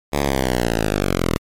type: linear sweep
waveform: 5% pulse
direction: down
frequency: 73.42 to 38.89 Hz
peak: -6 dBFS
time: 0.12-1.38 s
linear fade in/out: 20 ms
effects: MP3 64 kbps